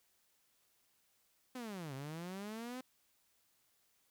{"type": "linear two-way sweep", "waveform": "sawtooth", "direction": "down then up", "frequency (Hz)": [260, 130, 260], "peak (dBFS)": -39, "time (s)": [1.55, 2.81], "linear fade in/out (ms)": 5, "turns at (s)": 1.94, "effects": ["white hiss -75 dBFS RMS until 4.1 s"]}